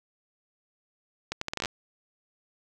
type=accelerating click train; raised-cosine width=0.2 ms; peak=-13 dBFS; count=10; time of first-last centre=1.32-1.657 s; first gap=94 ms; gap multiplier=0.74; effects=none